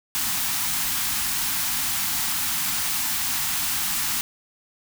white band-stop noise, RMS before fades -25 dBFS, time 0.15-4.21 s, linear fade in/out 0 ms, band 300 to 740 Hz, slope 48 dB/octave, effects none

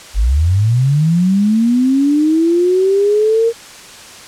sine linear sweep, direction up, 45 to 466.2 Hz, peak -9 dBFS, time 0.14-3.53 s, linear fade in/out 50 ms, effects white hiss -35 dBFS RMS until 4.27 s + low-pass 8000 Hz 12 dB/octave

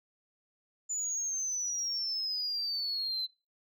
sine exponential sweep, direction down, 7040 to 4031 Hz, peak -30 dBFS, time 0.89-3.27 s, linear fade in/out 20 ms, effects noise-tail reverb RT60 0.3 s tail -24 dB re dry + tanh soft clip ceiling -27 dBFS

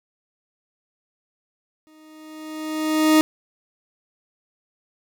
40% pulse tone with exponential growth, 311.1 Hz, D#4, in tune, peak -10 dBFS, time 1.87-3.21 s, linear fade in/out 0 ms, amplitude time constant 290 ms, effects none

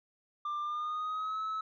sine tone with pitch glide, 1189 to 1296.6 Hz, D6 to E6, +21 to -29 cents, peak -30 dBFS, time 0.45-1.61 s, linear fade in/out 5 ms, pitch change +150 cents, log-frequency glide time 0.61-1.41 s, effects tanh soft clip ceiling -32 dBFS

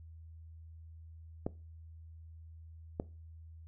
clicks, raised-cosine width 2 ms, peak -20 dBFS, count 2, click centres 1.465 / 2.999 s, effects noise-tail reverb RT60 0.3 s tail -19 dB re dry + added 81 Hz sine -49 dBFS peak until 3.67 s

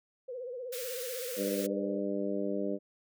sine tone with vibrato, 498.5 Hz, B4, 16 cents sharp, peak -37 dBFS, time 0.28-2 s, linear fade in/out 10 ms, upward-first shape sine, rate 16 Hz, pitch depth 91 cents each way
white high-pass noise, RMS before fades -41 dBFS, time 0.72-1.67 s, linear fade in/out 10 ms, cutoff 1300 Hz, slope 48 dB/octave
harmonic tone, 99.6 Hz, G2, 28 cents sharp, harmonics 2 / 3 / 4 / 5 / 6, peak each -36 / -36 / -37 / -38 / -38 dBFS, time 1.36-2.79 s, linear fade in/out 50 ms
effects none

